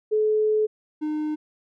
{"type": "tone pair in turn", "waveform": ["sine", "triangle"], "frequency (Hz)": [429.5, 305], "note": ["A4", "D#4"], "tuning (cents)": [-42, -34], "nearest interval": "tritone", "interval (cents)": 592, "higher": "first", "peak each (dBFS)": [-18, -22], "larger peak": "first", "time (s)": [[0.11, 0.67], [1.01, 1.36]], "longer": "first", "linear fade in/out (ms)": 20, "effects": []}